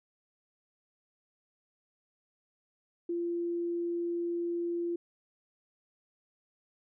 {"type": "tone", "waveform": "sine", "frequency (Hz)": 343.6, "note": "F4", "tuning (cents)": -28, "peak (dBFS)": -30, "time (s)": [3.09, 4.96], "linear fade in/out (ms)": 5, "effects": []}